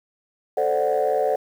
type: chord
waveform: sine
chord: D dominant seventh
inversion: second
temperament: equal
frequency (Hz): 440 / 523.3 / 587.3 / 740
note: A4 / C5 / D5 / F#5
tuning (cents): 0 / 0 / 0 / 0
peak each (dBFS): -23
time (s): 0.57-1.36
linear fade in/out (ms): 5
effects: tanh soft clip ceiling -12 dBFS + 8-bit